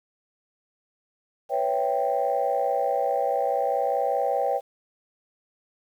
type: chord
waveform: sine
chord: C# half-diminished seventh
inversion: third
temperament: equal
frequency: 493.9 / 554.4 / 659.3 / 784 Hz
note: B4 / C#5 / E5 / G5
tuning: 0 / 0 / 0 / 0 cents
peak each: -28 / -26 / -29 / -25 dBFS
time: 1.49-4.61 s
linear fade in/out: 50 ms
effects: tanh soft clip ceiling -13 dBFS + 9-bit